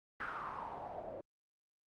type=noise with low-pass filter sweep; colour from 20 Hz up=white; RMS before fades=-44 dBFS; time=0.2-1.21 s; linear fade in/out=2 ms; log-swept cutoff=1500 to 550 Hz; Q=6; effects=Opus 48 kbps